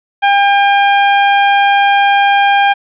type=tone; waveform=sawtooth; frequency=802 Hz; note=G5; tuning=39 cents sharp; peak=-3 dBFS; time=0.22-2.74 s; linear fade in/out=20 ms; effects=resampled to 8000 Hz + 7-bit